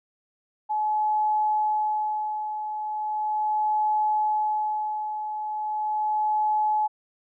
sine tone with tremolo, 853 Hz, G#5, 46 cents sharp, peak -20 dBFS, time 0.69-6.88 s, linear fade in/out 20 ms, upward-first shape sine, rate 0.38 Hz, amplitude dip 60%, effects none

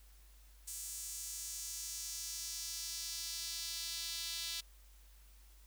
sawtooth tone with high-pass filter sweep, 334 Hz, E4, 23 cents sharp, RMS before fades -43 dBFS, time 0.67-4.61 s, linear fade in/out 10 ms, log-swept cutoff 7800 to 3900 Hz, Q 1.9, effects added 50 Hz sine -58 dBFS peak until 5.66 s + white hiss -67 dBFS RMS until 5.66 s

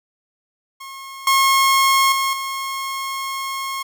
sawtooth tone with level steps, 1082 Hz, C#6, 42 cents flat, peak -29 / -9 / -14 / -20 dBFS, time 0.8-3.83 s, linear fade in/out 10 ms, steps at 1.27 / 2.12 / 2.33 s, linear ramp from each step 2 ms, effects none

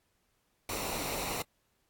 pink noise with comb filter, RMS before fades -36 dBFS, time 0.69-1.42 s, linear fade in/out 2 ms, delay 0.61 ms, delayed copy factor -0.55, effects pink hiss -75 dBFS RMS until 1.89 s + AAC 64 kbps

